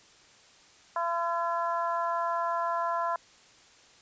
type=harmonic tone; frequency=339.1 Hz; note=E4; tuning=49 cents sharp; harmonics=2 / 3 / 4 / 5; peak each=-32 / -29 / -35 / -42 dBFS; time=0.96-3.16 s; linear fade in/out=2 ms; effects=white hiss -57 dBFS RMS until 4.01 s + resampled to 16000 Hz